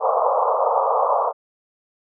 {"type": "band-pass noise", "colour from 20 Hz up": "pink", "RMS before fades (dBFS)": -19, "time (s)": [0, 1.33], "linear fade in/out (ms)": 50, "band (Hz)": [470, 1200], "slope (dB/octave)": 96, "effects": []}